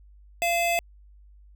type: tone pair together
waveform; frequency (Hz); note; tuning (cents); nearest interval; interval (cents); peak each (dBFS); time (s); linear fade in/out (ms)
square; 687.9 / 2597; F5 / E7; -26 / -26; octave + major seventh; 2300; -24 / -28; 0.42-0.79; 0
effects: added 50 Hz sine -49 dBFS peak until 1.55 s